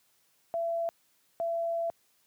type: tone pair in turn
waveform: sine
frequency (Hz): 672 / 672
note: E5 / E5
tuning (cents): +33 / +33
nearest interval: unison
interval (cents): 0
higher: neither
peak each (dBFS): -28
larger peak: neither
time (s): 0.54-0.89 / 1.4-1.9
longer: second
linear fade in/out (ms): 0
effects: white hiss -69 dBFS RMS until 2.26 s + high-pass 80 Hz 12 dB/octave